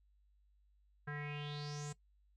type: tone with low-pass filter sweep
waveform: square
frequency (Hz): 146.83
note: D3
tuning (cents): 0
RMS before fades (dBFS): -43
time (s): 1.07-1.93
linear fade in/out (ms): 10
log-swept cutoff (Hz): 1600 to 7900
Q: 6.3
effects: noise-tail reverb RT60 0.1 s tail -18 dB re dry + added 50 Hz sine -68 dBFS peak until 2.36 s